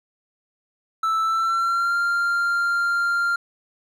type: tone with pitch glide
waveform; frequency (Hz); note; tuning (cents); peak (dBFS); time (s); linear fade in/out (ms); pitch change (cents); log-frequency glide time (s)
triangle; 1318.5 to 1392.1; E6 to F6; 0 to -6; -17; 1.03-3.36; 5; +94; 1.22-1.96
effects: none